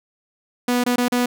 sawtooth tone with dropouts, 245.4 Hz, B3, 11 cents flat, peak -13 dBFS, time 0.68-1.26 s, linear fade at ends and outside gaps 5 ms, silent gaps 0.839-0.862 / 0.96-0.98 / 1.083-1.121 s, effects none

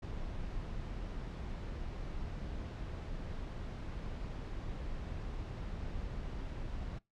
brown noise, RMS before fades -41 dBFS, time 0.02-6.99 s, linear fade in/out 10 ms, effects noise-tail reverb RT60 0.2 s tail -22 dB re dry + low-pass 5000 Hz 12 dB/octave

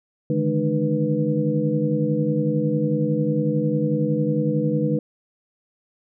sine tone cluster, 147.2 / 158.2 / 212.1 / 302.8 / 490 Hz, D3 / D#3 / G#3 / D#4 / B4, +4 / +29 / +37 / -47 / -14 cents, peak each -25 dBFS, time 0.3-4.99 s, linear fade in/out 2 ms, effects none

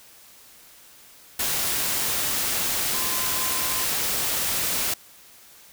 sine tone in noise, 1034 Hz, C6, 21 cents flat, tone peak -35 dBFS, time 2.94-3.85 s, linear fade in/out 5 ms, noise white, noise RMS -25 dBFS, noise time 1.39-4.94 s, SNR -13 dB, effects white hiss -50 dBFS RMS until 5.72 s

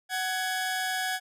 sawtooth tone pair together, 746.4 / 1674 Hz, F#5 / G#6, +15 / +13 cents, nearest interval octave + major second, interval 1398 cents, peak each -27 dBFS, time 0.09-1.2 s, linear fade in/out 50 ms, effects resampled to 32000 Hz

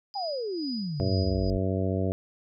sine tone with tremolo, 4940 Hz, D#8, 13 cents flat, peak -35 dBFS, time 0.14-1.5 s, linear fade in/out 0 ms, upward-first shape sine, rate 2.2 Hz, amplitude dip 75%
sine exponential sweep, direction down, 835 to 39.63 Hz, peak -29 dBFS, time 0.15-1.58 s, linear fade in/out 10 ms
harmonic tone, 94.7 Hz, F#2, 41 cents sharp, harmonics 1 / 2 / 3 / 4 / 5 / 6 / 7, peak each -28 / -31 / -33 / -34 / -35 / -36 / -36 dBFS, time 1-2.12 s, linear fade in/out 0 ms
effects none

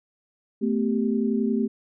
sine tone cluster, 221.5 / 252.5 / 392.6 Hz, A3 / B3 / G4, +12 / +39 / +3 cents, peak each -23 / -26 / -28 dBFS, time 0.61-1.68 s, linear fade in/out 20 ms, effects none

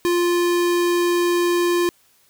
square tone, 349.2 Hz, F4, in tune, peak -17 dBFS, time 0.05-1.89 s, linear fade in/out 0 ms, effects white hiss -58 dBFS RMS until 2.29 s

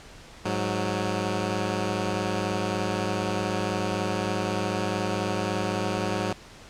10% pulse tone pair together, 103.99 / 184.7 Hz, G#2 / F#3, +3 / -3 cents, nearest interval minor seventh, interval 994 cents, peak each -20 dBFS, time 0.45-6.33 s, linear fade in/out 5 ms, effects pink hiss -47 dBFS RMS until 6.69 s + low-pass 7000 Hz 12 dB/octave

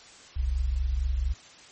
sine tone pair together, 41.16 / 65.41 Hz, E1 / C2, -2 / 0 cents, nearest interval minor sixth, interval 802 cents, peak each -29 / -25 dBFS, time 0.36-1.34 s, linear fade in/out 10 ms, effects white hiss -50 dBFS RMS until 1.71 s + MP3 32 kbps

